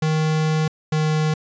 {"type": "tone pair in turn", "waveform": "square", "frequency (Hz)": [156.3, 155.04], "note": ["D#3", "D#3"], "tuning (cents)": [8, -6], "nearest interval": "unison", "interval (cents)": 14, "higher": "first", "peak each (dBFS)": -18, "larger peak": "neither", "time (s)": [[0.02, 0.68], [0.92, 1.34]], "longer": "first", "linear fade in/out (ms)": 5, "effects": ["resampled to 16000 Hz"]}